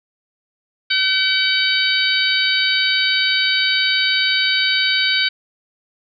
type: harmonic tone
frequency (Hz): 761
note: F#5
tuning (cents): +48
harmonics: 2 / 3 / 4 / 5 / 6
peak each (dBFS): -21 / -21 / -21 / -21 / -21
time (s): 0.9-5.29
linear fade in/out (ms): 10
effects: none